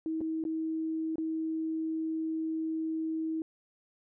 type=tone with dropouts; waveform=sine; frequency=319.9 Hz; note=D#4; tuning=48 cents sharp; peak=-30 dBFS; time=0.06-3.42 s; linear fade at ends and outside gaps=1 ms; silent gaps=0.207-0.213 / 0.439-0.451 / 1.157-1.182 s; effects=none